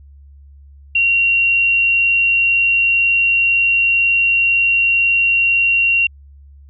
sine tone, 2751 Hz, F7, 27 cents flat, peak -11 dBFS, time 0.95-6.07 s, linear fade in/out 5 ms, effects added 70 Hz sine -39 dBFS peak until 6.69 s

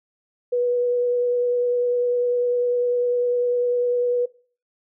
sine tone with vibrato, 488.2 Hz, B4, 20 cents flat, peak -18 dBFS, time 0.52-4.26 s, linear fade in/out 10 ms, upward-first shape triangle, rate 10 Hz, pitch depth 14 cents each way, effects noise-tail reverb RT60 0.4 s tail -19 dB re dry

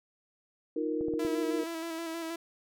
sine chord, Eb suspended second, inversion none, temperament equal, 311.1 / 349.2 / 466.2 Hz, Eb4 / F4 / Bb4, 0 / 0 / 0 cents, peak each -32 / -36 / -33 dBFS, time 0.76-1.64 s, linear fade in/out 5 ms
clicks, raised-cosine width 2 ms, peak -27 dBFS, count 4, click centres 1.01 / 1.084 / 1.138 / 1.25 s
sawtooth tone with vibrato, 329.6 Hz, E4, in tune, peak -31 dBFS, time 1.19-2.36 s, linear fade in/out 5 ms, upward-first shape square, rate 6.3 Hz, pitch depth 26 cents each way
effects none

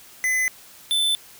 square tone pair in turn, 2025 / 3525 Hz, B6 / A7, +43 / +2 cents, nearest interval minor seventh, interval 959 cents, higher second, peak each -20 / -19 dBFS, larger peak second, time 0.24-0.48 / 0.91-1.15 s, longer neither, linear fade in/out 0 ms, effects white hiss -47 dBFS RMS until 1.39 s

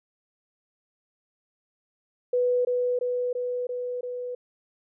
sine tone with echo, 493.9 Hz, B4, in tune, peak -20 dBFS, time 2.33-2.65 s, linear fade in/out 5 ms, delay 340 ms, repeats 5, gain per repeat -2 dB, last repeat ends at 4.35 s, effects none

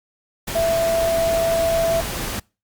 sine tone in noise, 664 Hz, E5, 12 cents sharp, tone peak -16 dBFS, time 0.55-2.01 s, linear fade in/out 10 ms, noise pink, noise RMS -27 dBFS, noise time 0.47-2.4 s, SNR +8 dB, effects noise-tail reverb RT60 0.3 s tail -26 dB re dry + Opus 48 kbps

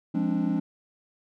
triangle chord, D half-diminished seventh, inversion first, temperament equal with one note detuned, 174.61 / 207.7 / 267 / 293.7 Hz, F3 / Ab3 / C4 / D4, 0 / 0 / +35 / 0 cents, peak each -27 dBFS, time 0.14-0.6 s, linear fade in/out 10 ms, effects none

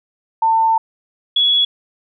sine tone pair in turn, 897 / 3372 Hz, A5 / G#7, +33 / +26 cents, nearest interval octave + major seventh, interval 2293 cents, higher second, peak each -11 dBFS, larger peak neither, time 0.42-0.78 / 1.36-1.65 s, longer first, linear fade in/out 5 ms, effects none

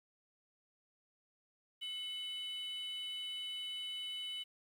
sine tone with frequency modulation, 2995 Hz, F#7, 20 cents sharp, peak -37 dBFS, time 1.81-4.44 s, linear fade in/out 20 ms, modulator 823 Hz, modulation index 0.43, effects tanh soft clip ceiling -39 dBFS + 11-bit

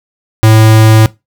square tone, 110 Hz, A2, in tune, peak -3 dBFS, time 0.43-1.06 s, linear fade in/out 0 ms, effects noise-tail reverb RT60 0.2 s tail -19 dB re dry

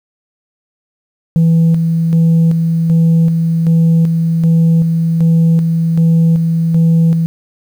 sine tone with tremolo, 164.81 Hz, E3, in tune, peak -4 dBFS, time 1.36-7.26 s, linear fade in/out 0 ms, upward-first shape square, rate 1.3 Hz, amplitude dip 45%, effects tanh soft clip ceiling -5 dBFS + 7-bit

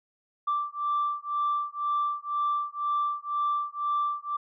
sine beating tone pair, 1172 / 1174 Hz, D6 / D6, -4 / -1 cents, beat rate 2 Hz, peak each -28 dBFS, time 0.47-4.37 s, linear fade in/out 10 ms, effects tanh soft clip ceiling -20 dBFS

